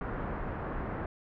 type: low-pass noise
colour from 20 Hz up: pink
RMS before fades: -36 dBFS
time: 0.01-1.06 s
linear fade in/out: 2 ms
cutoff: 1600 Hz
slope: 24 dB/octave
effects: none